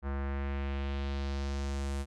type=tone with low-pass filter sweep; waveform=square; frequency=69.3 Hz; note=C#2; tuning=in tune; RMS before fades=-34 dBFS; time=0.02-2.06 s; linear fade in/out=50 ms; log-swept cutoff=1400 to 9700 Hz; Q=1.6; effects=none